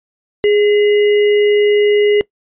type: tone with sample-and-hold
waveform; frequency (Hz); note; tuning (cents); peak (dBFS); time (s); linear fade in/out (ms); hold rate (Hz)
sine; 415.3; G#4; 0; -8; 0.44-2.21; 0; 2450
effects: noise-tail reverb RT60 0.1 s tail -21 dB re dry + resampled to 8000 Hz